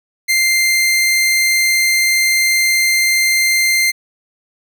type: tone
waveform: sawtooth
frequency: 2093 Hz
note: C7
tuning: in tune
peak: -8 dBFS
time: 0.28-3.92 s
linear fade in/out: 20 ms
effects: none